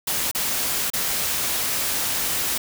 white noise with dropouts, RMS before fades -24 dBFS, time 0.07-2.58 s, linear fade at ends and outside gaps 5 ms, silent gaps 0.314-0.348 / 0.902-0.934 s, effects none

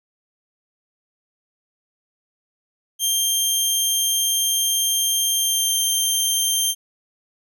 15% pulse tone with pitch glide, 3179 to 3159 Hz, G7 to G7, +24 to +13 cents, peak -11 dBFS, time 2.99-6.75 s, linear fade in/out 50 ms, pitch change -11 cents, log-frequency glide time 5.33-5.77 s, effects none

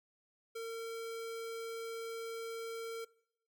square tone, 456.1 Hz, A#4, 38 cents flat, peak -40 dBFS, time 0.55-3.05 s, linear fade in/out 10 ms, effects noise-tail reverb RT60 0.7 s tail -22 dB re dry + MP3 96 kbps

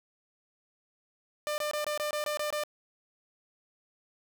sawtooth tone bursts, 598 Hz, D5, 31 cents sharp, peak -26 dBFS, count 9, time 1.47-2.636 s, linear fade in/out 0 ms, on 110 ms, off 22 ms, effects none

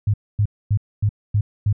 sine tone bursts, 103.83 Hz, G#2, in tune, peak -14 dBFS, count 6, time 0.07-1.728 s, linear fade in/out 5 ms, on 68 ms, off 250 ms, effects none

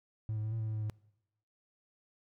triangle tone with pitch steps, 109.2 / 107.3 / 109 / 112.9 / 109.6 / 109 / 108 / 106.8 Hz, A2 / A2 / A2 / A2 / A2 / A2 / A2 / G#2, -13 / -43 / -16 / +45 / -6 / -16 / -32 / +49 cents, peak -30 dBFS, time 0.29-0.898 s, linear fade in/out 0 ms, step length 76 ms, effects noise-tail reverb RT60 0.9 s tail -24 dB re dry + tanh soft clip ceiling -27 dBFS

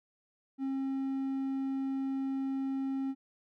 triangle tone, 269 Hz, C4, 48 cents sharp, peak -29 dBFS, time 0.58-3.15 s, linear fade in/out 50 ms, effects none

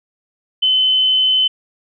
sine tone, 3044 Hz, F#7, 48 cents sharp, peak -11 dBFS, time 0.62-1.48 s, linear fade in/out 10 ms, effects none

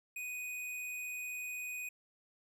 square tone, 2489 Hz, D#7, in tune, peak -40 dBFS, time 0.16-1.89 s, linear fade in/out 5 ms, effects none

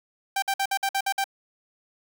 sawtooth tone bursts, 784 Hz, G5, in tune, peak -19 dBFS, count 8, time 0.36-1.242 s, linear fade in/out 5 ms, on 63 ms, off 54 ms, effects 9-bit

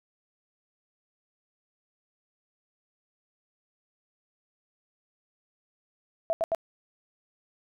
sine tone bursts, 659.3 Hz, E5, in tune, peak -23 dBFS, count 3, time 6.3-6.548 s, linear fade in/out 0 ms, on 30 ms, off 79 ms, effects none

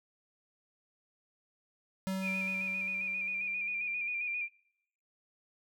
square tone with exponential decay, 190.2 Hz, F#3, 48 cents sharp, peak -32 dBFS, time 2.07-4.1 s, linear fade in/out 0 ms, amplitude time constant 440 ms
sine tone with vibrato, 2417 Hz, D7, 49 cents sharp, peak -32 dBFS, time 2.21-4.49 s, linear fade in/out 50 ms, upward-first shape square, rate 7.5 Hz, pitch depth 34 cents each way
effects noise-tail reverb RT60 0.8 s tail -26 dB re dry

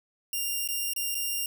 5% pulse tone with dropouts, 2794 Hz, F7, in tune, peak -19 dBFS, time 0.33-1.46 s, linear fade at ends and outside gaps 2 ms, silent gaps 0.676-0.687 / 0.935-0.962 / 1.146-1.151 s, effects none

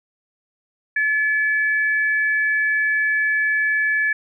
sine tone pair together, 1720.1 / 2296 Hz, A6 / D7, -40 / -40 cents, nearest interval perfect fourth, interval 500 cents, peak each -17 / -26 dBFS, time 0.96-4.13 s, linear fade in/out 5 ms, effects none

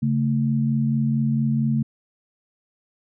sine tone pair together, 138.59 / 223 Hz, C#3 / A3, 0 / +23 cents, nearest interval minor sixth, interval 823 cents, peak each -21 / -21 dBFS, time 0.02-1.83 s, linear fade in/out 10 ms, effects none

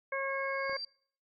harmonic tone, 544 Hz, C#5, 33 cents flat, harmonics 1 / 2 / 3 / 4, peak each -35 / -38 / -38 / -38 dBFS, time 0.12-0.77 s, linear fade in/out 5 ms
sine tone with exponential growth, 4699 Hz, D8, in tune, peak -35 dBFS, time 0.29-0.85 s, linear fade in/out 5 ms, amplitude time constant 120 ms
clicks, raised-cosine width 1 ms, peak -32 / -40 dBFS, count 2, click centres 0.696 / 0.728 s
effects noise-tail reverb RT60 0.6 s tail -26 dB re dry + AAC 64 kbps

